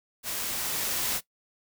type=noise with level ramp; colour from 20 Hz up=white; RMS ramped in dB=-33 to -28 dBFS; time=0.23-1.21 s; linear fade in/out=50 ms; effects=noise-tail reverb RT60 0.1 s tail -18 dB re dry